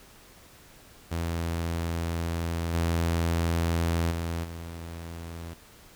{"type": "tone with level steps", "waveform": "sawtooth", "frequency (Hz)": 83.8, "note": "E2", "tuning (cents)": 29, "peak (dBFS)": [-24, -20, -25, -33], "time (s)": [1.11, 5.54], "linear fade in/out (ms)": 10, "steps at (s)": [2.73, 4.1, 4.43], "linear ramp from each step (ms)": 20, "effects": ["pink hiss -53 dBFS RMS until 5.95 s"]}